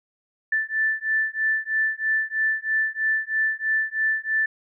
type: beating tone pair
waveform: sine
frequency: 1760 / 1763.1 Hz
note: A6 / A6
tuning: 0 / +3 cents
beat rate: 3.1 Hz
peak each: -24 dBFS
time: 0.52-4.46 s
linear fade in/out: 5 ms
effects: none